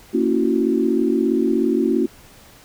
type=chord; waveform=sine; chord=F# dominant seventh; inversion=first; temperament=just; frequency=231.2 / 277.5 / 333 / 370 Hz; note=A#3 / C#4 / E4 / F#4; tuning=-14 / +2 / +18 / 0 cents; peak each=-21 dBFS; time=0.13-2.07 s; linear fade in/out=20 ms; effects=pink hiss -47 dBFS RMS until 2.64 s